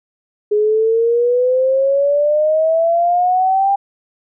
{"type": "exponential sweep", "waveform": "sine", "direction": "up", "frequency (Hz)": [415.3, 800], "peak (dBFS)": -11, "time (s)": [0.51, 3.76], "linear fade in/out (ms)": 10, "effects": []}